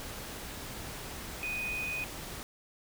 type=tone in noise; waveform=sine; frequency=2489 Hz; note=D#7; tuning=in tune; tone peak=-33 dBFS; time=1.43-2.04 s; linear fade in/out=0 ms; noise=pink; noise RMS=-42 dBFS; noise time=0-2.43 s; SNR=+6 dB; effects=none